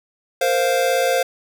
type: chord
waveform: square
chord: Bb suspended second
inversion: none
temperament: equal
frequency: 466.2 / 523.3 / 698.5 Hz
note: Bb4 / C5 / F5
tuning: 0 / 0 / 0 cents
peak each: -25 / -19 / -22 dBFS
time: 0.41-1.23 s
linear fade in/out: 5 ms
effects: none